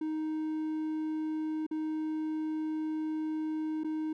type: tone with dropouts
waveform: triangle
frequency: 312 Hz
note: D#4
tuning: 5 cents sharp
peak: -29 dBFS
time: 0.01-4.13 s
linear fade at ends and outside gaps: 5 ms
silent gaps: 1.666-1.711 / 3.836-3.844 s
effects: none